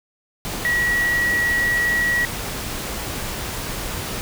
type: tone in noise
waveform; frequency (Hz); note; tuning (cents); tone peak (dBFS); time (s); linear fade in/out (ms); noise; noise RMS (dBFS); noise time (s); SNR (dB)
sine; 1922; B6; -48; -17; 0.65-2.25; 0; pink; -28; 0.45-4.21; +8
effects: none